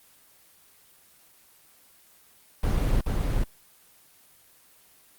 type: noise with echo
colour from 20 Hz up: brown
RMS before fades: -23 dBFS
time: 2.63-3.01 s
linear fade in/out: 5 ms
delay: 430 ms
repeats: 1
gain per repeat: -2 dB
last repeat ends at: 3.44 s
effects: white hiss -57 dBFS RMS until 5.18 s + Opus 24 kbps